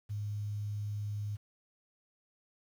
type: tone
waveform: sine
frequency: 103.83 Hz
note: G#2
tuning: in tune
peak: -34 dBFS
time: 0.09-1.37 s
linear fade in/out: 20 ms
effects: 10-bit